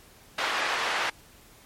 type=band-pass noise; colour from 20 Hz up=pink; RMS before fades=-28 dBFS; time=0.38-1.1 s; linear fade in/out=5 ms; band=850 to 3000 Hz; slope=12 dB/octave; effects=pink hiss -54 dBFS RMS until 1.65 s + MP3 64 kbps